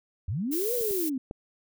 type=linear two-way sweep; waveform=sine; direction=up then down; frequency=73.42 to 499.7 to 249.2 Hz; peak=-27 dBFS; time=0.28-1.18 s; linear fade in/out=5 ms; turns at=0.74 s
type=noise; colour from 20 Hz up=violet; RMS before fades=-32 dBFS; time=0.51-1.1 s; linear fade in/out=20 ms
type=clicks; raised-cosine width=2 ms; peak=-32 / -29 / -23 dBFS; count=3; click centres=0.811 / 0.91 / 1.311 s
effects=none